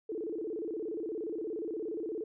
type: tone with vibrato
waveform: sine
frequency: 382.3 Hz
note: G4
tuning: 43 cents flat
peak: -34 dBFS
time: 0.09-2.24 s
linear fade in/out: 5 ms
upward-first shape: square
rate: 17 Hz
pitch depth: 240 cents each way
effects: none